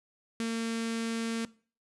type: tone with notch filter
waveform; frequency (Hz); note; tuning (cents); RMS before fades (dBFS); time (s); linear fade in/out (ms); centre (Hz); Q
sawtooth; 228; A#3; -38; -32; 0.4-1.45; 0; 780; 0.96
effects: noise-tail reverb RT60 0.4 s tail -20 dB re dry + resampled to 24000 Hz